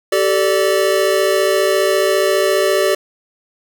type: chord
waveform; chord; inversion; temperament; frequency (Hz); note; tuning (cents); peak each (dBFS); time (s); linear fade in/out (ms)
square; G suspended second; none; equal with one note detuned; 385.3 / 440 / 587.3; G4 / A4 / D5; -30 / 0 / 0; -17 / -20 / -17; 0.12-2.95; 5
effects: none